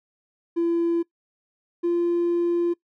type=tone pair in turn; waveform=triangle; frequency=338.3 / 344.8 Hz; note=E4 / F4; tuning=+45 / -22 cents; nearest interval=unison; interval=33 cents; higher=second; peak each=-16 dBFS; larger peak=neither; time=0.56-1.03 / 1.83-2.74 s; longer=second; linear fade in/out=20 ms; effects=noise-tail reverb RT60 0.1 s tail -23 dB re dry + tanh soft clip ceiling -16 dBFS